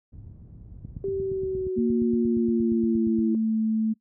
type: low-pass noise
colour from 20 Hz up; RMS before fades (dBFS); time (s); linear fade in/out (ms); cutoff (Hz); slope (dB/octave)
pink; -40; 0.12-1.68; 10; 120; 12
type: click train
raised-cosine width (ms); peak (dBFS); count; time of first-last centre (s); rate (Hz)
5; -23; 21; 0.85-3.186; 8.56
type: exponential sweep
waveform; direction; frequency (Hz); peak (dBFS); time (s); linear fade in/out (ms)
sine; down; 392 to 329.6; -25; 1.04-3.35; 2
type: tone with pitch glide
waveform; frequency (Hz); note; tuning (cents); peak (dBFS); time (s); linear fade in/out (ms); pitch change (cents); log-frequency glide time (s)
sine; 233.1 to 220; A#3 to A3; 0 to 0; -21; 1.76-3.94; 20; -100; 2.22-3.59
effects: noise-tail reverb RT60 0.1 s tail -22 dB re dry + high-pass 60 Hz 12 dB/octave